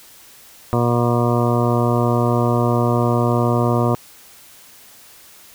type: harmonic tone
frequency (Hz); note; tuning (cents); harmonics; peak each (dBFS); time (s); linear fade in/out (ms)
119.8; A#2; +48; 1 / 2 / 3 / 4 / 5 / 6 / 8 / 9 / 10; -18 / -21 / -23 / -24 / -25 / -26 / -27 / -28 / -28; 0.73-3.95; 0
effects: white hiss -45 dBFS RMS until 5.54 s